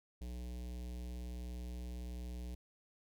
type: tone with notch filter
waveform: square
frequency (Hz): 60.7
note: B1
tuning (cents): -29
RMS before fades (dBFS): -44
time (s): 0.21-2.55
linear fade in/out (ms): 5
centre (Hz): 1300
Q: 0.53
effects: none